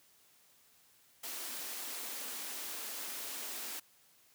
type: high-pass noise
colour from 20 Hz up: white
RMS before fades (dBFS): -42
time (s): 1.23-3.8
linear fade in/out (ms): 10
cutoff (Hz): 220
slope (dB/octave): 96
effects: white hiss -66 dBFS RMS until 4.34 s + high-pass 60 Hz 12 dB/octave